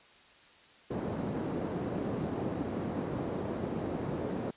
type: band-pass noise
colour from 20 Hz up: white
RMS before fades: -35 dBFS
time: 0.9-4.51 s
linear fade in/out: 10 ms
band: 110 to 380 Hz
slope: 12 dB/octave
effects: white hiss -58 dBFS RMS until 4.56 s + resampled to 8000 Hz